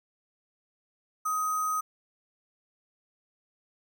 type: tone with sample-and-hold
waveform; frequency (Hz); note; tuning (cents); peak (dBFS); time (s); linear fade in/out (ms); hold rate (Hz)
sine; 1255; D#6; +15; -26; 1.25-1.81; 10; 7350
effects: none